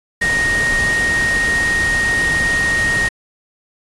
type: tone in noise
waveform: sine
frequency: 1864.7 Hz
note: A#6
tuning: in tune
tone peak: -14 dBFS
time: 0.21-3.09 s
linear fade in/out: 10 ms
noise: pink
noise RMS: -23 dBFS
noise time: 0.21-3.09 s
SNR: +6 dB
effects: resampled to 24000 Hz